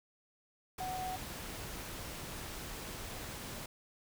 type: tone in noise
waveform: sine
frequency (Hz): 743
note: F#5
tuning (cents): +7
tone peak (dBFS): -37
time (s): 0.8-1.16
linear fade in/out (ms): 5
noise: pink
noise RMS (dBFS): -44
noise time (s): 0.78-3.66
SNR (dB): +4
effects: none